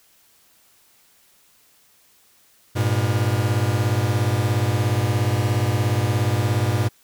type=beating tone pair; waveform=45% pulse; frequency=101.9 / 118.9 Hz; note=G#2 / A#2; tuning=-32 / +35 cents; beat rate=17 Hz; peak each=-21 dBFS; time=2.75-6.89 s; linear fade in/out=20 ms; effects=white hiss -57 dBFS RMS until 7.03 s